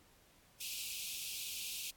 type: high-pass noise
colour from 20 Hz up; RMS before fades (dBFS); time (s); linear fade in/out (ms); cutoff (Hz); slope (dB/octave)
pink; -43; 0.6-1.91; 10; 2400; 96
effects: pink hiss -66 dBFS RMS until 1.96 s + AAC 64 kbps